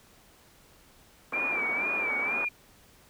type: band-pass noise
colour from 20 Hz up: white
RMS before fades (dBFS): -37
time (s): 1.32-2.45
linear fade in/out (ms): 5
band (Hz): 210 to 1500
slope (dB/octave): 24
type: tone with vibrato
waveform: sine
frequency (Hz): 2344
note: D7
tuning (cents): -4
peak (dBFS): -27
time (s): 1.33-2.49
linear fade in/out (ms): 10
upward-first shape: sine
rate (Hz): 2.1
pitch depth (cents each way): 80
effects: pink hiss -58 dBFS RMS until 3.09 s